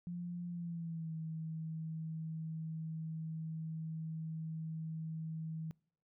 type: tone with pitch glide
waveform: sine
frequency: 174.61 to 160.12 Hz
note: F3 to D#3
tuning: 0 to +50 cents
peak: -39 dBFS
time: 0.07-5.71 s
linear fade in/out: 0 ms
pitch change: -150 cents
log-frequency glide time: 0.48-1.13 s
effects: noise-tail reverb RT60 0.6 s tail -25 dB re dry